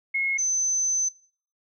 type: tone pair in turn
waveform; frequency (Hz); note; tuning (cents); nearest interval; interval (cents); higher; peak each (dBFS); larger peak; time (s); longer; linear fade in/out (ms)
sine; 2167 / 6129; C#7 / G8; -40 / -40; octave + tritone; 1800; second; -22; neither; 0.14-0.38 / 0.38-1.09; second; 10
effects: noise-tail reverb RT60 0.5 s tail -23 dB re dry